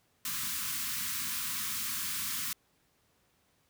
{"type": "band-stop noise", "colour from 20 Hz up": "white", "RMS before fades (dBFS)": -35, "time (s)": [0.25, 2.53], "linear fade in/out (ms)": 2, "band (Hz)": [290, 1000], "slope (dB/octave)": 96, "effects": ["pink hiss -71 dBFS RMS until 3.69 s", "high-pass 60 Hz 12 dB/octave"]}